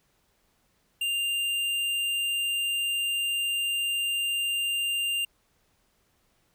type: tone with tanh clipping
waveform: triangle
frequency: 2794 Hz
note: F7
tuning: in tune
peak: -27 dBFS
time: 1.01-5.25 s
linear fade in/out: 5 ms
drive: 18 dB
effects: pink hiss -69 dBFS RMS until 6.54 s